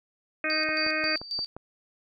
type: harmonic tone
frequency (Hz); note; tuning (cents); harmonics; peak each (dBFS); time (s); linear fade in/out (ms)
311.1; D#4; 0; 1 / 2 / 4 / 5 / 6 / 7 / 8; -35 / -33 / -36 / -32 / -33 / -34 / -31; 0.44-1.16; 2
type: tone with tremolo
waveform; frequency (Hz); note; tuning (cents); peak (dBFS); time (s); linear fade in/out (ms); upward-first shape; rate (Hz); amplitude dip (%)
sine; 4634; D8; -24; -28; 0.5-1.46; 0; square; 3.7; 75
type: click train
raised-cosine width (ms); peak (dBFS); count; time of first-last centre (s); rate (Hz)
1; -25; 6; 0.69-1.566; 5.71
effects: none